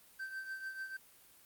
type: tone with tremolo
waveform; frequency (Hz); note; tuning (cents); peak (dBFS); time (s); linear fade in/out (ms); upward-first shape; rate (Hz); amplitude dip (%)
triangle; 1555; G6; -14; -36; 0.19-0.97; 10; triangle; 6.8; 70
effects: white hiss -62 dBFS RMS until 1.45 s + Opus 32 kbps